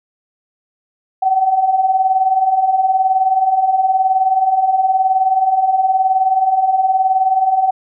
sine beating tone pair, 744 / 763 Hz, F#5 / G5, +9 / -47 cents, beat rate 19 Hz, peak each -18 / -12 dBFS, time 1.22-7.71 s, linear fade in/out 10 ms, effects none

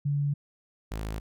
sine / sawtooth tone pair in turn, 143.4 / 53.56 Hz, D3 / A1, -41 / -46 cents, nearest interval octave + perfect fourth, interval 1705 cents, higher first, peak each -24 / -28 dBFS, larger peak first, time 0.05-0.34 / 0.91-1.2 s, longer neither, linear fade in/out 10 ms, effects none

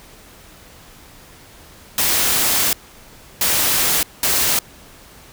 white noise bursts at uneven times, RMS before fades -17 dBFS, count 3, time 1.98-2.73 / 3.41-4.03 / 4.23-4.59 s, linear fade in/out 2 ms, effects pink hiss -44 dBFS RMS until 5.32 s

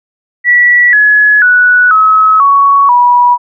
sine tone with pitch steps, 1946 / 1694.1 / 1474.8 / 1283.9 / 1117.7 / 973 Hz, B6 / G#6 / F#6 / E6 / C#6 / B5, -26 / +34 / -6 / -46 / +14 / -26 cents, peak -3 dBFS, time 0.44-3.38 s, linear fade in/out 50 ms, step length 490 ms, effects none

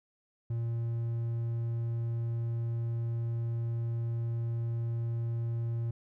triangle tone, 116.3 Hz, A#2, 4 cents flat, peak -28 dBFS, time 0.5-5.91 s, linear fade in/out 5 ms, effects none

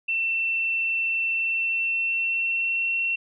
sine tone with pitch glide, 2688 to 2718 Hz, E7 to F7, +33 to -48 cents, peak -22 dBFS, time 0.08-3.16 s, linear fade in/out 10 ms, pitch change +19 cents, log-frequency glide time 1.36-2.93 s, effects none

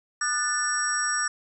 sine tone cluster, 1212 / 1481 / 1759 / 5610 / 7910 Hz, D#6 / F#6 / A6 / F8 / B8, -46 / +1 / -1 / +7 / +2 cents, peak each -30 dBFS, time 0.21-1.28 s, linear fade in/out 5 ms, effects none

